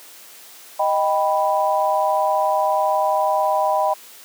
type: chord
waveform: sine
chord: Eb augmented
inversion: none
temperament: equal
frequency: 622.3 / 784 / 987.8 Hz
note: Eb5 / G5 / B5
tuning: 0 / 0 / 0 cents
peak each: -20 / -20 / -21 dBFS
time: 0.79-3.94 s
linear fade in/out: 10 ms
effects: white hiss -43 dBFS RMS until 4.24 s + high-pass 300 Hz 12 dB/octave